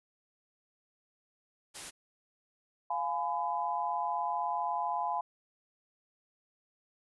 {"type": "noise", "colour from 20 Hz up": "white", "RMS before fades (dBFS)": -43, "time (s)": [1.74, 1.91], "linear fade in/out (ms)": 20}
{"type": "chord", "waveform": "sine", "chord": "F diminished", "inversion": "none", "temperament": "just", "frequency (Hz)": [698.5, 838.1, 1005.8], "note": ["F5", "Ab5", "Cb6"], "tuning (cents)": [0, 16, 31], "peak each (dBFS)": [-36, -34, -34], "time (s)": [2.9, 5.21], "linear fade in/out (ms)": 5}
{"effects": ["resampled to 24000 Hz"]}